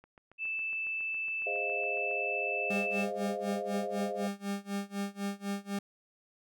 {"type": "click train", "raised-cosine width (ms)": 0.5, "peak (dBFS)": -40, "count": 16, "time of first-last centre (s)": [0.04, 2.112], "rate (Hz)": 7.24}
{"type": "tone", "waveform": "sine", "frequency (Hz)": 2637, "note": "E7", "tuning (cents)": 0, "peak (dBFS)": -32, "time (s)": [0.38, 3.06], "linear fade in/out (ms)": 50}
{"type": "chord", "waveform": "sine", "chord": "F minor seventh", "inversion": "first", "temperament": "equal with one note detuned", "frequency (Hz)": [411.2, 523.3, 622.3, 698.5], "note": ["Ab4", "C5", "Eb5", "F5"], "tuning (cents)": [-17, 0, 0, 0], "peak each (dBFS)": -39, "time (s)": [1.46, 4.28], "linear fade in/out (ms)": 10}
{"type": "tone with tremolo", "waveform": "40% pulse", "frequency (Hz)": 200, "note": "G3", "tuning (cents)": 35, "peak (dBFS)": -30, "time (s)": [2.7, 5.79], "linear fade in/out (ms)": 5, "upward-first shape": "sine", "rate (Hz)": 4, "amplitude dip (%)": 95}
{"effects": []}